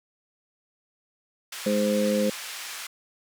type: band-pass noise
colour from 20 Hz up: pink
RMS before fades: -37 dBFS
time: 1.52-2.87 s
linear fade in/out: 5 ms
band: 1500 to 12000 Hz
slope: 12 dB/octave
type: harmonic tone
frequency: 104.2 Hz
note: G#2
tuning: 6 cents sharp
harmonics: 2 / 3 / 4 / 5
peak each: -24 / -34 / -32 / -24 dBFS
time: 1.66-2.3 s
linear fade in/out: 5 ms
effects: none